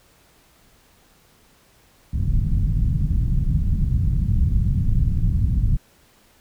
pink low-pass noise, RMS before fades -19 dBFS, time 2.13-5.77 s, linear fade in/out 10 ms, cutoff 160 Hz, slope 24 dB/octave, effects pink hiss -56 dBFS RMS until 6.4 s

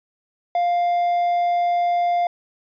triangle tone, 700 Hz, F5, 4 cents sharp, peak -15 dBFS, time 0.55-2.27 s, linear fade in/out 2 ms, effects resampled to 11025 Hz

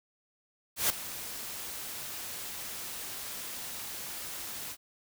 white noise with ADSR envelope, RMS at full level -25 dBFS, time 0.76-4.77 s, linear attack 140 ms, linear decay 3 ms, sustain -15 dB, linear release 58 ms, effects none

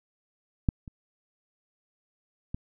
clicks, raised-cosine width 5 ms, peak -10 / -29 / -20 dBFS, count 3, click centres 0.688 / 0.878 / 2.545 s, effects none

